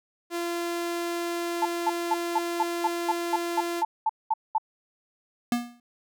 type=tone; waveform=sawtooth; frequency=343.1 Hz; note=F4; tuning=31 cents flat; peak=-24 dBFS; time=0.3-3.84 s; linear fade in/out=50 ms
type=tone bursts; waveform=sine; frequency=880 Hz; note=A5; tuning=in tune; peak=-20 dBFS; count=13; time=1.62-4.582 s; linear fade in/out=5 ms; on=34 ms; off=210 ms
type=tone with exponential decay; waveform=square; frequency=240 Hz; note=B3; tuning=49 cents flat; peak=-20 dBFS; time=5.52-5.8 s; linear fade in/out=2 ms; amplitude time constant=60 ms
effects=none